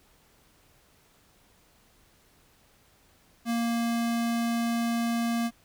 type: tone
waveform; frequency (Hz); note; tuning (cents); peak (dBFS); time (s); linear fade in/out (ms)
square; 233.1; A#3; 0; -26; 3.45-5.51; 50
effects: pink hiss -62 dBFS RMS until 5.64 s